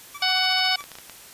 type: tone with tremolo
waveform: 25% pulse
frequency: 1155 Hz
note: D6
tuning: 29 cents flat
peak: -30 dBFS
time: 0.14-0.84 s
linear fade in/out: 10 ms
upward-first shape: sine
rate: 14 Hz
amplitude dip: 95%
type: harmonic tone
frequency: 745 Hz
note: F#5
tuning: 12 cents sharp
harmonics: 1 / 2 / 3 / 4 / 5 / 6 / 7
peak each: -27 / -28 / -27 / -26 / -28 / -27 / -27 dBFS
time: 0.22-0.76 s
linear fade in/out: 5 ms
type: clicks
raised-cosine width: 0.2 ms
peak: -22 dBFS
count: 6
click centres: 0.807 / 0.84 / 0.917 / 0.954 / 0.986 / 1.097 s
effects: white hiss -45 dBFS RMS until 1.33 s + resampled to 32000 Hz